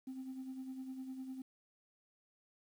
sine tone with tremolo, 261.6 Hz, C4, in tune, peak -39 dBFS, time 0.07-1.42 s, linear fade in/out 5 ms, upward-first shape sine, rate 9.9 Hz, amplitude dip 55%, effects tanh soft clip ceiling -39 dBFS + 11-bit

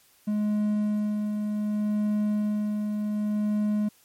triangle tone with tremolo, 210 Hz, G#3, 19 cents sharp, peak -20 dBFS, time 0.27-3.89 s, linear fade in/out 10 ms, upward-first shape sine, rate 0.66 Hz, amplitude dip 35%, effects white hiss -60 dBFS RMS until 4.04 s + MP3 64 kbps

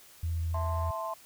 sine tone with vibrato, 82.9 Hz, E2, 10 cents sharp, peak -28 dBFS, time 0.23-0.91 s, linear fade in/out 5 ms, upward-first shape triangle, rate 15 Hz, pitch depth 20 cents each way
sine chord, A minor, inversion second, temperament equal, 659.3 / 880 / 1046.5 Hz, E5 / A5 / C6, 0 / 0 / 0 cents, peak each -36 / -39 / -35 dBFS, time 0.54-1.14 s, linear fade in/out 5 ms
effects tanh soft clip ceiling -21 dBFS + white hiss -55 dBFS RMS until 1.25 s

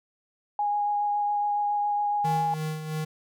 sine tone with vibrato, 825 Hz, G#5, 12 cents flat, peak -23 dBFS, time 0.59-2.54 s, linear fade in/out 2 ms, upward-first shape sine, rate 7.2 Hz, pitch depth 10 cents each way
square tone with tremolo, 155.8 Hz, D#3, 3 cents sharp, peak -28 dBFS, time 2.24-3.05 s, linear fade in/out 10 ms, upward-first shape sine, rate 3 Hz, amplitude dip 55%
effects none

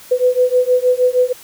sine beating tone pair, 497.6 / 504 Hz, B4 / B4, +13 / +35 cents, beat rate 6.4 Hz, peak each -14 dBFS, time 0.11-1.33 s, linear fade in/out 10 ms, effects white hiss -40 dBFS RMS until 1.43 s

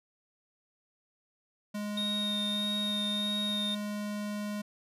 square tone, 207.7 Hz, G#3, in tune, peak -34 dBFS, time 1.74-4.62 s, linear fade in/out 10 ms
triangle tone with vibrato, 3700 Hz, A#7, 14 cents flat, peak -30 dBFS, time 1.97-3.75 s, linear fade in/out 5 ms, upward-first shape sine, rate 1.6 Hz, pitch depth 20 cents each way
effects resampled to 32000 Hz

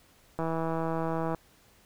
click train, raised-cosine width 1 ms, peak -18 dBFS, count 157, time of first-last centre 0.39-1.347 s, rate 163 Hz, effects pink hiss -61 dBFS RMS until 1.85 s

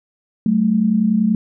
sine tone pair together, 189.61 / 220 Hz, F#3 / A3, +43 / 0 cents, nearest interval minor third, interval 257 cents, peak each -18 / -14 dBFS, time 0.46-1.35 s, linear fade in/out 2 ms, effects none

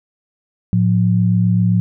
sine tone pair together, 110.96 / 178.6 Hz, A2 / F3, +15 / +39 cents, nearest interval minor sixth, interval 824 cents, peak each -14 dBFS, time 0.73-1.8 s, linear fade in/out 0 ms, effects none

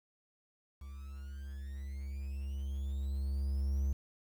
triangle tone with level ramp, 68.5 Hz, C#2, 20 cents flat, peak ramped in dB -42 to -27 dBFS, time 0.81-3.93 s, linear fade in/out 5 ms, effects 10-bit

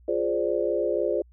sine chord, D half-diminished seventh, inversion first, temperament equal, 349.2 / 415.3 / 523.3 / 587.3 Hz, F4 / Ab4 / C5 / D5, 0 / 0 / 0 / 0 cents, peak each -28 dBFS, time 0.08-1.22 s, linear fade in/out 5 ms, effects added 60 Hz sine -51 dBFS peak until 1.32 s

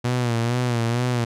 sawtooth tone with vibrato, 120 Hz, B2, 49 cents flat, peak -16 dBFS, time 0.04-1.25 s, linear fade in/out 10 ms, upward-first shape sine, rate 2.2 Hz, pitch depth 72 cents each way, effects low-pass 9000 Hz 12 dB/octave

